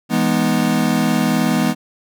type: chord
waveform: square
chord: E major seventh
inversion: none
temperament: equal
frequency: 164.81 / 207.7 / 246.9 / 311.1 Hz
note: E3 / G#3 / B3 / D#4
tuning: 0 / 0 / 0 / 0 cents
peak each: -22 / -20 / -19 / -24 dBFS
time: 0.09-1.75 s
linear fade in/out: 50 ms
effects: none